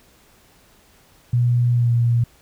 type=tone with pitch glide; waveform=sine; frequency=121.2 to 118.5 Hz; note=B2 to A#2; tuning=-32 to +29 cents; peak=-14 dBFS; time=1.33-2.24 s; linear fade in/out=5 ms; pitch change=-39 cents; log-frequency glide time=1.72-1.91 s; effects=pink hiss -54 dBFS RMS until 2.41 s